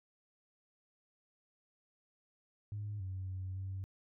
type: tone with pitch steps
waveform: sine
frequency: 103.9 / 94.1 / 93.6 / 95.6 Hz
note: G#2 / F#2 / F#2 / G2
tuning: +1 / +30 / +20 / -43 cents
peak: -37 dBFS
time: 2.72-3.84 s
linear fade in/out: 0 ms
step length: 280 ms
effects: tanh soft clip ceiling -34 dBFS